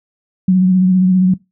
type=tone with vibrato; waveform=sine; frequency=185 Hz; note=F#3; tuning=in tune; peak=-7 dBFS; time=0.48-1.34 s; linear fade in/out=5 ms; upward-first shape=triangle; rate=15 Hz; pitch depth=35 cents each way; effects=noise-tail reverb RT60 0.2 s tail -20 dB re dry